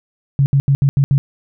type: tone bursts at uneven times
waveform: sine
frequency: 138.59 Hz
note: C#3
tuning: in tune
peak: -9 dBFS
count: 6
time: 0.39-0.46 / 0.53-0.6 / 0.68-0.75 / 0.82-0.89 / 0.97-1.04 / 1.11-1.18 s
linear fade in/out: 0 ms
effects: none